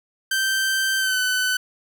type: tone with pitch glide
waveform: sawtooth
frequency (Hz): 1558 to 1506.7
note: G6 to F#6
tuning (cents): -11 to +31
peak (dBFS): -16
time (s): 0.31-1.57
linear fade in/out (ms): 5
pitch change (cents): -58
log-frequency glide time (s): 0.98-1.19
effects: none